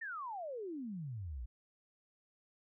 sine exponential sweep, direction down, 1864.7 to 54.1 Hz, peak -40 dBFS, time 0.01-1.46 s, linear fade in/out 10 ms, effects none

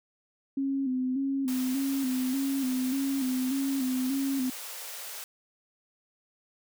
sine tone with vibrato, 264.3 Hz, C4, 18 cents sharp, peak -26 dBFS, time 0.57-4.5 s, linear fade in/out 5 ms, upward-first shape square, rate 1.7 Hz, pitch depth 56 cents each way
white high-pass noise, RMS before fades -40 dBFS, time 1.48-5.24 s, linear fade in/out 0 ms, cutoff 430 Hz, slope 48 dB/octave
effects none

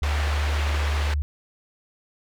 sine tone, 73.42 Hz, D2, in tune, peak -21 dBFS, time 0.02-1.22 s, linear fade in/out 0 ms
white band-pass noise, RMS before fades -32 dBFS, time 0.03-1.14 s, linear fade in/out 2 ms, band 300 to 2400 Hz, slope 12 dB/octave
effects none

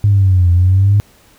sine linear two-way sweep, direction down then up, 103.83 to 86.5 to 103.83 Hz, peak -6 dBFS, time 0.04-1 s, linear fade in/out 0 ms, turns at 0.51 s, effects tanh soft clip ceiling -2 dBFS + pink hiss -48 dBFS RMS until 1.38 s

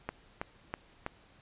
click train, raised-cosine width 0.5 ms, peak -19 dBFS, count 4, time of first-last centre 0.09-1.064 s, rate 3.08 Hz, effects pink hiss -61 dBFS RMS until 1.41 s + resampled to 8000 Hz

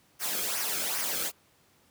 white noise with flanger, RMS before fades -31 dBFS, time 0.19-1.32 s, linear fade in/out 50 ms, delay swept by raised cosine 0.25 to 1.08 ms, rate 2.5 Hz, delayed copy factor -0.6, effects pink hiss -64 dBFS RMS until 1.9 s + high-pass 80 Hz 12 dB/octave

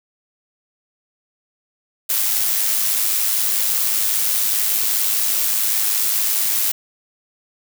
blue noise with amplitude modulation, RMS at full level -17 dBFS, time 2.09-6.72 s, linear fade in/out 10 ms, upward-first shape sine, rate 105 Hz, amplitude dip 40%, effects none

